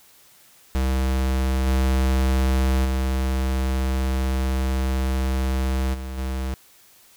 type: tone with level steps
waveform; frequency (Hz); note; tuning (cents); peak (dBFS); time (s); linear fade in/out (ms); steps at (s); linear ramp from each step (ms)
square; 65.41; C2; 0; -20 / -18 / -21 / -30 / -25; 0.75-6.54; 0; 1.66 / 2.84 / 5.93 / 6.17; 20
effects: white hiss -53 dBFS RMS until 7.16 s